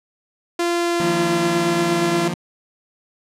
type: tone with pitch glide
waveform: sawtooth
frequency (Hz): 344.5 to 341.5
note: F4 to F4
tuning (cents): -24 to -39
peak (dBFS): -14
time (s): 0.59-2.28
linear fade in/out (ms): 5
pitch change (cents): -15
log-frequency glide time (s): 0.76-1.33
type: chord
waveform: sawtooth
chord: Eb suspended second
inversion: none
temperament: just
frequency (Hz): 155.56 / 175.01 / 233.3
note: Eb3 / F3 / Bb3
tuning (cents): 0 / +4 / +2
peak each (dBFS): -24 / -20 / -25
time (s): 1-2.34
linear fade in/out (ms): 2
effects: low-pass 10000 Hz 12 dB/octave